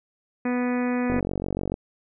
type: harmonic tone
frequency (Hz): 246.9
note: B3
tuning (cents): 0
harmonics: 1 / 2 / 3 / 4 / 5 / 6 / 7 / 8 / 9 / 10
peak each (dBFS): -23 / -30 / -36 / -38 / -40 / -42 / -39 / -40 / -44 / -42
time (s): 0.45-1.2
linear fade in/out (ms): 5
type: click train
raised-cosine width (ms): 2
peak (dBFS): -14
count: 31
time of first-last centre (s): 1.1-1.741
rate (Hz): 46.8
effects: none